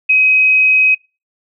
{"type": "tone", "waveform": "sine", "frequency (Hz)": 2531, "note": "D#7", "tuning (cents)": 29, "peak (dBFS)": -7, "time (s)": [0.09, 0.95], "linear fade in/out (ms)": 10, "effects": ["noise-tail reverb RT60 0.3 s tail -26 dB re dry"]}